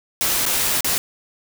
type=noise with dropouts; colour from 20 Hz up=white; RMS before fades=-20 dBFS; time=0.21-0.98 s; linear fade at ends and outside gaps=0 ms; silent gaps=0.455-0.463 / 0.807-0.845 s; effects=none